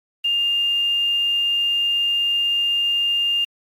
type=tone with quantisation; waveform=sine; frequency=2808 Hz; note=F7; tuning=9 cents sharp; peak=-17 dBFS; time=0.24-3.45 s; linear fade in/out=10 ms; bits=7; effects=AAC 48 kbps